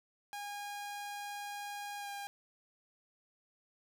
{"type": "tone with pitch glide", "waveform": "sawtooth", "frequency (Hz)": [817, 806.2], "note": ["G#5", "G5"], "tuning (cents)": [-29, 48], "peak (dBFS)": -37, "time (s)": [0.33, 2.27], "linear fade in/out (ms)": 0, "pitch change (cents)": -23, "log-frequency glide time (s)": [1.98, 2.09], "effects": []}